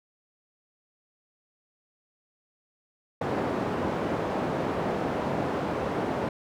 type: band-pass noise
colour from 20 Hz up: white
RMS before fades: -29 dBFS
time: 3.21-6.29 s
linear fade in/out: 5 ms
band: 110 to 670 Hz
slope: 12 dB/octave
effects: none